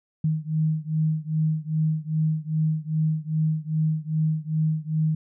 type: beating tone pair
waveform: sine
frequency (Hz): 155.56 / 158.06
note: D#3 / D#3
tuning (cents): 0 / +28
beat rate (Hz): 2.5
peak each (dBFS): -24 / -25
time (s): 0.24-5.15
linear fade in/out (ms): 5
effects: none